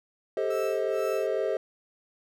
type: chord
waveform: triangle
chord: A half-diminished seventh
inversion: third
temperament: just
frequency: 396 / 440 / 528 / 633.6 Hz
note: G4 / A4 / C5 / Eb5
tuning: +18 / 0 / +16 / +31 cents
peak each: -29 dBFS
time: 0.37-1.57 s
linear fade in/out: 2 ms
type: tone with tremolo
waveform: 30% pulse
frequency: 1318 Hz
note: E6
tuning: 1 cent flat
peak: -34 dBFS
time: 0.5-1.27 s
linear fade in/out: 5 ms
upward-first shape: sine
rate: 2.1 Hz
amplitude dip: 95%
effects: none